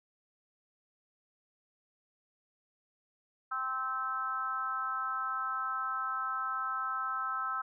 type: harmonic tone with a mistuned harmonic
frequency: 261.6 Hz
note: C4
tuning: in tune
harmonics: 3 / 4 / 5 / 6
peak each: -45 / -40 / -33 / -42 dBFS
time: 3.51-7.62 s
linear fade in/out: 10 ms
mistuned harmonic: 6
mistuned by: -23 cents
effects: none